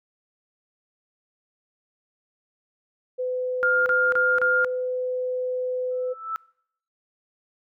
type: tone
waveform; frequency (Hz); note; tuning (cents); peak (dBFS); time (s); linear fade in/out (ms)
sine; 505; B4; +39; -24; 3.18-6.14; 20
type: tone bursts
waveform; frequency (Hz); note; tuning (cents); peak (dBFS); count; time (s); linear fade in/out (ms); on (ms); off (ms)
sine; 1409; F6; +15; -18; 4; 3.63-4.646; 0; 230; 32
type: tone with exponential growth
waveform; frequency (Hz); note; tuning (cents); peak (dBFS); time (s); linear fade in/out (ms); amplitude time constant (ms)
sine; 1318.5; E6; 0; -23; 5.91-6.36; 0; 97
effects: noise-tail reverb RT60 0.7 s tail -25 dB re dry